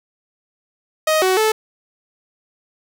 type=tone with pitch steps; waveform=sawtooth; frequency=626 / 374.2 / 435.9 Hz; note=D#5 / F#4 / A4; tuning=+10 / +20 / -16 cents; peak=-10 dBFS; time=1.07-1.52 s; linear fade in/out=5 ms; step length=150 ms; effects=none